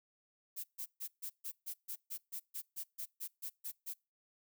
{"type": "noise bursts", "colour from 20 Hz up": "violet", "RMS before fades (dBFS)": -42, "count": 16, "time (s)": [0.56, 3.94], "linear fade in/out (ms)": 20, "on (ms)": 80, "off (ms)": 140, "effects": ["noise-tail reverb RT60 0.3 s tail -26 dB re dry"]}